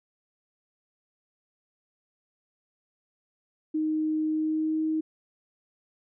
sine tone with pitch glide, 311.1 to 314.7 Hz, D#4 to D#4, 0 to +20 cents, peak -24 dBFS, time 3.74-5.01 s, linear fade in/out 10 ms, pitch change +20 cents, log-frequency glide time 4.28-4.82 s, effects none

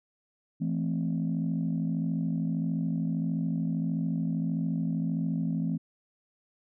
sine chord, A minor, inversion second, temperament equal with one note detuned, 166.63 / 220 / 261.6 Hz, E3 / A3 / C4, +19 / 0 / 0 cents, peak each -28 / -32 / -32 dBFS, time 0.6-5.78 s, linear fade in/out 20 ms, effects tanh soft clip ceiling -20 dBFS

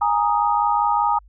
sine chord, Ab suspended second, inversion none, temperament equal with one note detuned, 827.3 / 932.3 / 1244.5 Hz, Ab5 / Bb5 / Eb6, -7 / 0 / 0 cents, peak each -20 / -20 / -22 dBFS, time 0.01-1.19 s, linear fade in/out 10 ms, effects added 50 Hz sine -46 dBFS peak until 1.28 s

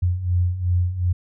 sine beating tone pair, 87.31 / 90.01 Hz, F2 / F#2, 0 / -47 cents, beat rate 2.7 Hz, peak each -24 / -19 dBFS, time 0.02-1.13 s, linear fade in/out 10 ms, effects none

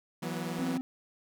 sawtooth chord, E suspended second, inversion none, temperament equal with one note detuned, 164.81 / 185 / 242.6 Hz, E3 / F#3 / B3, 0 / 0 / -31 cents, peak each -33 / -34 / -35 dBFS, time 0.22-0.78 s, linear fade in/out 10 ms
triangle tone, 259.6 Hz, C4, 13 cents flat, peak -29 dBFS, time 0.59-0.81 s, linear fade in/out 0 ms
effects none

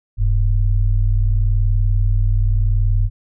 sine tone pair together, 40 / 100.8 Hz, D#1 / G2, +49 / +49 cents, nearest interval octave + major third, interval 1600 cents, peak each -14 / -17 dBFS, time 0.17-3.1 s, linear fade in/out 50 ms, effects none

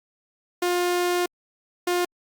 sawtooth tone pair in turn, 354.5 / 354.5 Hz, F4 / F4, +26 / +26 cents, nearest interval unison, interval 0 cents, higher neither, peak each -17 dBFS, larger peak neither, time 0.62-1.26 / 1.87-2.05 s, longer first, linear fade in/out 5 ms, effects Opus 48 kbps

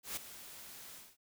white noise with ADSR envelope, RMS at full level -38 dBFS, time 0.03-1.17 s, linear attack 140 ms, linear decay 5 ms, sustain -13 dB, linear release 220 ms, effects none

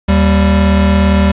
square tone pair together, 77.83 / 196 Hz, D#2 / G3, +1 / 0 cents, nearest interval octave + major third, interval 1599 cents, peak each -11 dBFS, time 0.08-1.32 s, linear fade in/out 10 ms, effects resampled to 8000 Hz + 7-bit

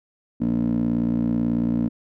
15% pulse tone with band-pass filter, 58.27 Hz, A#1, in tune, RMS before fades -22 dBFS, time 0.4-1.89 s, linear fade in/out 20 ms, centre 260 Hz, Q 4.6, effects none

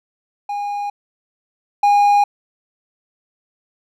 triangle tone pair in turn, 817 / 817 Hz, G#5 / G#5, -29 / -29 cents, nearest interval unison, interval 0 cents, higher neither, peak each -19 / -8 dBFS, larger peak second, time 0.49-0.9 / 1.83-2.24 s, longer neither, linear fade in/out 5 ms, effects none

